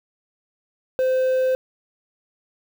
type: tone with quantisation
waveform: triangle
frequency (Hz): 517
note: C5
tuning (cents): -21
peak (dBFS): -15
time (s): 0.99-1.55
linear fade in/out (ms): 0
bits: 7
effects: none